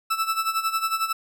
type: tone with tremolo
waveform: 40% pulse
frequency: 1318.5 Hz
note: E6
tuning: in tune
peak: -19 dBFS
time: 0.1-1.13 s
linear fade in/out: 10 ms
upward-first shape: sine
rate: 11 Hz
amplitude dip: 75%
effects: none